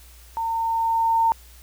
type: tone with level ramp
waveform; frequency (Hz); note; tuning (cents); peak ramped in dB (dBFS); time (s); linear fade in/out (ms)
sine; 910; A#5; -42; -23 to -15; 0.37-1.32; 0
effects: added 60 Hz sine -46 dBFS peak until 1.62 s + white hiss -51 dBFS RMS until 1.62 s